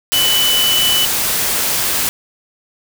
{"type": "tone in noise", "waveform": "sine", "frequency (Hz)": 2985, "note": "F#7", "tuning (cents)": 15, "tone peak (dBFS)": -13, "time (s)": [0.13, 1.05], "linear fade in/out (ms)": 0, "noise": "white", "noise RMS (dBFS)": -17, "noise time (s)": [0.12, 2.09], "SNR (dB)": 1, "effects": []}